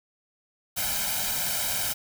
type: noise with comb filter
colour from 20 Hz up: white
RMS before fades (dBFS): -28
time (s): 0.76-1.94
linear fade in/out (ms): 20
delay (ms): 1.3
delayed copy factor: +0.85
effects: none